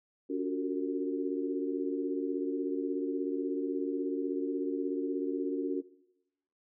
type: tone cluster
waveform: sine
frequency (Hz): 283.9 / 360.8 / 377.2 / 456.1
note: C#4 / F#4 / F#4 / A#4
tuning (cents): +41 / -44 / +33 / -38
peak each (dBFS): -33 / -36 / -38 / -38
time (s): 0.29-5.82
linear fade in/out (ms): 20
effects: noise-tail reverb RT60 0.9 s tail -21 dB re dry